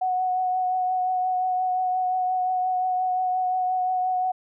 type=tone with vibrato; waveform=sine; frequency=738 Hz; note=F#5; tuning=5 cents flat; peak=-21 dBFS; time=0.01-4.32 s; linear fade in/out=10 ms; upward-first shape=triangle; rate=5.7 Hz; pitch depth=20 cents each way; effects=none